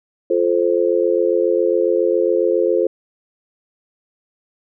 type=chord; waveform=sine; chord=F major; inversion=none; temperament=just; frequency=349.2 / 436.5 / 523.8 Hz; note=F4 / A4 / C5; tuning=0 / -14 / +2 cents; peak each=-18 dBFS; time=0.3-2.87 s; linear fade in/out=5 ms; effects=none